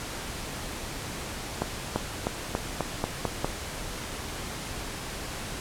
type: accelerating click train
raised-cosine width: 1 ms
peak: -11 dBFS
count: 8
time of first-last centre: 1.62-3.446 s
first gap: 340 ms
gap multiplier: 0.91
effects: pink hiss -36 dBFS RMS until 5.6 s + low-pass 11000 Hz 12 dB/octave